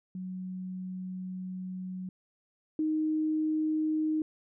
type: tone pair in turn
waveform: sine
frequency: 185 / 311.1 Hz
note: F#3 / D#4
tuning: 0 / 0 cents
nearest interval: major sixth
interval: 900 cents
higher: second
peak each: -35 / -26 dBFS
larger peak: second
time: 0.15-2.09 / 2.79-4.22 s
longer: first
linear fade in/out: 2 ms
effects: none